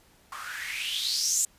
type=noise with band-pass filter sweep; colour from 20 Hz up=blue; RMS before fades=-30 dBFS; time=0.32-1.45 s; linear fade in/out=2 ms; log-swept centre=1100 to 7700 Hz; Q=6.3; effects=pink hiss -60 dBFS RMS until 1.58 s + resampled to 32000 Hz